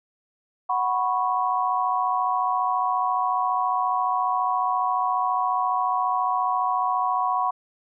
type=chord; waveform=sine; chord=F# suspended fourth; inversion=none; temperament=equal with one note detuned; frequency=740 / 987.8 / 1102.3 Hz; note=F#5 / B5 / C#6; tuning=0 / 0 / -10 cents; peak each=-25 dBFS; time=0.69-7.51 s; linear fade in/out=10 ms; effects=none